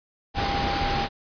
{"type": "tone in noise", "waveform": "sine", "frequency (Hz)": 800, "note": "G5", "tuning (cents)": 35, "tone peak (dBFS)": -27, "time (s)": [0.34, 1.09], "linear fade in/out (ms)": 50, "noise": "pink", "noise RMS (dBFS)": -26, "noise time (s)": [0.34, 1.09], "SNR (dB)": -4, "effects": ["resampled to 11025 Hz"]}